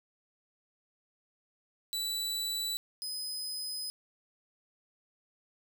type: tone pair in turn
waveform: sawtooth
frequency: 3956 / 5029 Hz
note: B7 / D#8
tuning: +2 / +18 cents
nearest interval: major third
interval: 416 cents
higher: second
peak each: -29 / -33 dBFS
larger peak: first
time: 1.93-2.77 / 3.02-3.9 s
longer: second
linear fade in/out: 0 ms
effects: none